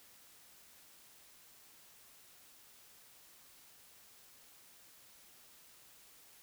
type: silence
effects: white hiss -61 dBFS RMS until 6.42 s